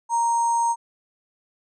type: tone with sample-and-hold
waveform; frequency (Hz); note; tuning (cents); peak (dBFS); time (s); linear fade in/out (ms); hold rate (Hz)
sine; 932.3; A#5; 0; -18; 0.09-0.76; 50; 7350
effects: resampled to 22050 Hz